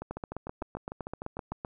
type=two click trains; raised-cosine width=1 ms; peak=-21 / -23 dBFS; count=13 / 11; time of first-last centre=0.11-1.648 / 0.02-1.519 s; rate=7.8 / 6.67 Hz; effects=none